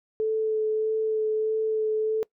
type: tone with vibrato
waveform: sine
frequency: 435.9 Hz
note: A4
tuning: 16 cents flat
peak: -22 dBFS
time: 0.2-2.23 s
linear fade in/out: 0 ms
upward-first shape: sine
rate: 1.6 Hz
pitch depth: 12 cents each way
effects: noise-tail reverb RT60 0.1 s tail -23 dB re dry